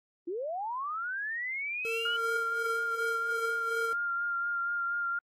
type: linear sweep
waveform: sine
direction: up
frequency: 318.8 to 3007 Hz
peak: -32 dBFS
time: 0.27-2.17 s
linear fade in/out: 10 ms
type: tone with tremolo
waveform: square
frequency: 455.6 Hz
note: A#4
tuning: 40 cents flat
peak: -33 dBFS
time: 1.85-3.93 s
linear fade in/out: 0 ms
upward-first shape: sine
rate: 2.7 Hz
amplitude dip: 70%
type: tone with vibrato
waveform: sine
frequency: 1396.9 Hz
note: F6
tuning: in tune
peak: -29 dBFS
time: 2.05-5.19 s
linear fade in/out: 5 ms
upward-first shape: sine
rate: 4.2 Hz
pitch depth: 20 cents each way
effects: AAC 48 kbps